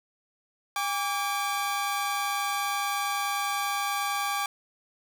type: tone pair together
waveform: sawtooth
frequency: 807.8 / 1157 Hz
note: G#5 / D6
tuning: -48 / -26 cents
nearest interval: tritone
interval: 622 cents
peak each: -26 dBFS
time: 0.76-4.46 s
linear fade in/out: 2 ms
effects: none